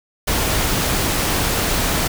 pink noise, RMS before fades -19 dBFS, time 0.27-2.08 s, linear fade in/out 10 ms, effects none

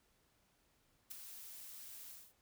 blue noise with ADSR envelope, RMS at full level -43 dBFS, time 1.1-2.34 s, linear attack 17 ms, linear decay 4 ms, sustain -9 dB, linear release 240 ms, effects pink hiss -75 dBFS RMS until 2.41 s

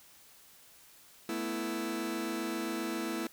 sawtooth chord, A suspended second, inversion none, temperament just, 220 / 247.5 / 330 Hz, A3 / B3 / E4, 0 / +4 / +2 cents, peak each -35 / -36 / -31 dBFS, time 1.29-3.27 s, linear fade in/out 2 ms, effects white hiss -58 dBFS RMS until 3.32 s

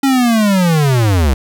square linear sweep, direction down, 277.2 to 61.8 Hz, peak -10 dBFS, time 0.03-1.34 s, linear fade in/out 5 ms, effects none

